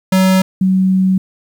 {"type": "tone pair in turn", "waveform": ["square", "sine"], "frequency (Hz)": [188.2, 188.2], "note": ["F#3", "F#3"], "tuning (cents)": [30, 30], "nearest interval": "unison", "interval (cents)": 0, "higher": "neither", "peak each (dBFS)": -9, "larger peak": "neither", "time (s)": [[0.12, 0.42], [0.61, 1.18]], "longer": "second", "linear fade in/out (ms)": 5, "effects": ["8-bit"]}